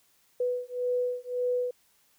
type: beating tone pair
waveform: sine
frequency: 493.9 / 495.7 Hz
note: B4 / B4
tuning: 0 / +6 cents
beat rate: 1.8 Hz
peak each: -30 dBFS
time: 0.4-1.71 s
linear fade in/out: 5 ms
effects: white hiss -66 dBFS RMS until 2.18 s